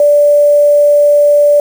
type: tone with quantisation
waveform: sine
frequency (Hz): 584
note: D5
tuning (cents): -10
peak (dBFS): -4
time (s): 0-1.6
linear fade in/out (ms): 2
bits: 5
effects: none